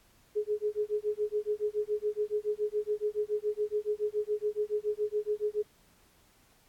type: tone with tremolo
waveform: sine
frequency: 420.7 Hz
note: G#4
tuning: 22 cents sharp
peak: -25 dBFS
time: 0.35-5.63 s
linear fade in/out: 20 ms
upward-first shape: sine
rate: 7.1 Hz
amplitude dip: 100%
effects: pink hiss -64 dBFS RMS until 6.68 s + AAC 64 kbps